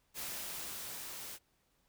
white noise with level ramp, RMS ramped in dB -41 to -46 dBFS, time 0.14-1.39 s, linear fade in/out 50 ms, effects pink hiss -75 dBFS RMS until 1.88 s

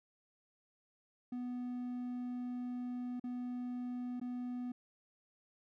triangle tone with dropouts, 246.9 Hz, B3, in tune, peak -36 dBFS, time 1.32-4.72 s, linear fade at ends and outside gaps 5 ms, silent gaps 3.198-3.239 / 4.199-4.213 s, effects none

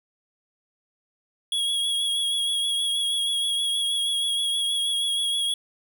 square tone with vibrato, 3322 Hz, G#7, in tune, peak -23 dBFS, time 1.52-5.54 s, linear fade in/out 2 ms, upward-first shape triangle, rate 6.3 Hz, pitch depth 32 cents each way, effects none

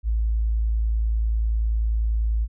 sine tone, 55.1 Hz, A1, 3 cents sharp, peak -19 dBFS, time 0.03-2.48 s, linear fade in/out 50 ms, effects none

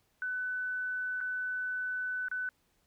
sine tone with dropouts, 1500 Hz, F#6, 23 cents sharp, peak -32 dBFS, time 0.22-2.49 s, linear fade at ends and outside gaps 1 ms, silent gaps 1.205-1.211 / 2.284-2.314 s, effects pink hiss -73 dBFS RMS until 2.86 s

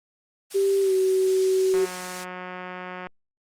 blue noise, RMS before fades -32 dBFS, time 0.5-2.25 s, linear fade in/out 20 ms
sine tone with pitch glide, 392 to 377.6 Hz, G4 to F#4, 0 to +35 cents, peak -18 dBFS, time 0.54-1.86 s, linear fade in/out 20 ms, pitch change -65 cents, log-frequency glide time 0.81-0.93 s
click train, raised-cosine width 0.5 ms, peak -21 dBFS, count 243, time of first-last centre 1.74-3.07 s, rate 182 Hz
effects low-pass 8000 Hz 12 dB/octave + Opus 32 kbps

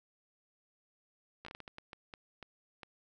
slowing click train, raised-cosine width 0.3 ms, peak -30 dBFS, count 12, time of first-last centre 1.45-2.832 s, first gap 14 ms, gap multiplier 1.4, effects none

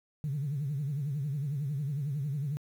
sine tone with vibrato, 142.7 Hz, D3, 49 cents flat, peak -29 dBFS, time 0.24-2.57 s, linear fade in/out 0 ms, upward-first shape triangle, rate 11 Hz, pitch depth 170 cents each way, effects tanh soft clip ceiling -26 dBFS + 10-bit

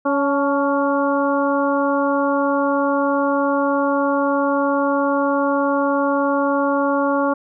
harmonic tone with a mistuned harmonic, 279.8 Hz, C#4, 16 cents sharp, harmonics 1 / 2 / 3 / 4 / 5, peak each -20 / -20 / -25 / -23 / -27 dBFS, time 0.05-7.34 s, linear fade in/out 10 ms, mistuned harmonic 3, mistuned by +48 cents, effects none

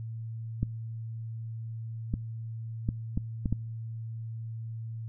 clicks, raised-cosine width 5 ms, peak -15 dBFS, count 6, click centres 0.63 / 2.139 / 2.889 / 3.175 / 3.458 / 3.526 s, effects noise-tail reverb RT60 1.0 s tail -26 dB re dry + added 113 Hz sine -35 dBFS peak until 5.08 s

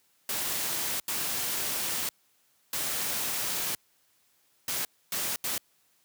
white noise bursts at uneven times, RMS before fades -31 dBFS, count 6, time 0.29-1 / 1.08-2.09 / 2.73-3.75 / 4.68-4.85 / 5.12-5.36 / 5.44-5.58 s, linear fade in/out 2 ms, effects white hiss -68 dBFS RMS until 6.04 s + high-pass 80 Hz 12 dB/octave

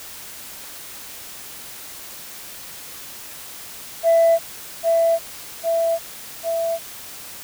sine tone with echo, 665 Hz, E5, 15 cents sharp, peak -10 dBFS, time 4.03-4.39 s, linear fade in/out 50 ms, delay 800 ms, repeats 3, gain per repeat -3 dB, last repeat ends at 6.79 s, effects tanh soft clip ceiling -9 dBFS + white hiss -37 dBFS RMS until 7.43 s

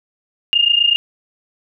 sine tone pair together, 2812 / 2840 Hz, F7 / F7, +11 / +28 cents, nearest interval unison, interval 17 cents, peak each -14 dBFS, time 0.53-0.96 s, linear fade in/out 0 ms, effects none

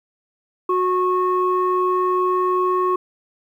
sine tone pair together, 366.4 / 1096.6 Hz, F#4 / C#6, -17 / -19 cents, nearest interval octave + perfect fifth, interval 1898 cents, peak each -18 dBFS, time 0.69-2.96 s, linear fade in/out 5 ms, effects tanh soft clip ceiling -10 dBFS + 9-bit

